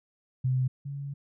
sine tone pair in turn, 128.8 / 140.47 Hz, C3 / C#3, -27 / +23 cents, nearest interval major second, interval 150 cents, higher second, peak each -23 / -33 dBFS, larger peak first, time 0.44-0.68 / 0.85-1.14 s, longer second, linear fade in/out 10 ms, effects none

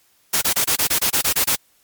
white noise bursts, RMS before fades -18 dBFS, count 11, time 0.33-1.558 s, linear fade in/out 10 ms, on 88 ms, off 26 ms, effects white hiss -59 dBFS RMS until 1.83 s + MP3 96 kbps

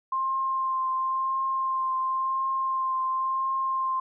sine tone with vibrato, 1055 Hz, C6, 14 cents sharp, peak -24 dBFS, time 0.12-4 s, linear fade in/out 5 ms, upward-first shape triangle, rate 0.95 Hz, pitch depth 16 cents each way, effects none

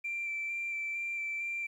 sine tone with vibrato, 2349 Hz, D7, in tune, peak -32 dBFS, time 0.04-1.67 s, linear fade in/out 10 ms, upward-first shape square, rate 2.2 Hz, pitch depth 11 cents each way, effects tanh soft clip ceiling -29 dBFS + 11-bit

